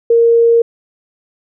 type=tone; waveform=sine; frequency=464.7 Hz; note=A#4; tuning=5 cents flat; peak=-6 dBFS; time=0.1-0.62 s; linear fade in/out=5 ms; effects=none